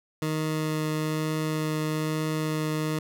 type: tone with vibrato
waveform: 20% pulse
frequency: 155.56 Hz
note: D#3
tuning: in tune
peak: -21 dBFS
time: 0.22-2.99 s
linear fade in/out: 2 ms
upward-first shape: triangle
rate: 1.1 Hz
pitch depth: 9 cents each way
effects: none